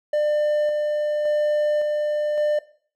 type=tone with tremolo; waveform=triangle; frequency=598 Hz; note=D5; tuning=31 cents sharp; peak=-16 dBFS; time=0.13-2.59 s; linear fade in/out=5 ms; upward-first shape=square; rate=0.89 Hz; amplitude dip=25%; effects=noise-tail reverb RT60 0.5 s tail -17 dB re dry